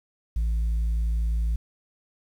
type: tone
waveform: sine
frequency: 55.9 Hz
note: A1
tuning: 28 cents sharp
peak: -19 dBFS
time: 0.36-1.56 s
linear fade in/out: 5 ms
effects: tanh soft clip ceiling -21 dBFS + 9-bit